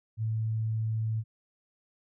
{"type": "tone", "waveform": "sine", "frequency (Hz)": 110.7, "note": "A2", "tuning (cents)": 11, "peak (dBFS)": -27, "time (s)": [0.17, 1.24], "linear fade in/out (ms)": 50, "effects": []}